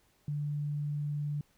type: tone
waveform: sine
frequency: 146.83 Hz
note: D3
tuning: in tune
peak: -31 dBFS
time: 0.28-1.41 s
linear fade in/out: 2 ms
effects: pink hiss -69 dBFS RMS until 1.57 s